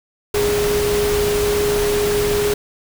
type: tone in noise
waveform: sine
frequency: 413.5 Hz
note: G#4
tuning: 8 cents flat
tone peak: -16 dBFS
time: 0.34-2.54 s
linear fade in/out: 5 ms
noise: pink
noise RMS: -23 dBFS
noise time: 0.34-2.54 s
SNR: +4 dB
effects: none